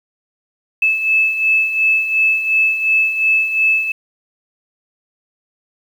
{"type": "beating tone pair", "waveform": "sine", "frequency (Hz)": [2611, 2613.8], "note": ["E7", "E7"], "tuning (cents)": [-17, -15], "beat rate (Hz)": 2.8, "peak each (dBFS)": [-20, -13], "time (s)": [0.82, 3.92], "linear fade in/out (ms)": 5, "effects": ["7-bit"]}